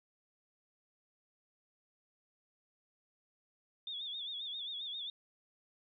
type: tone with vibrato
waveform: sine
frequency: 3521 Hz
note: A7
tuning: in tune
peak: -39 dBFS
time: 3.87-5.1 s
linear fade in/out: 2 ms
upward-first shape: sine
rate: 7.5 Hz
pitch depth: 97 cents each way
effects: none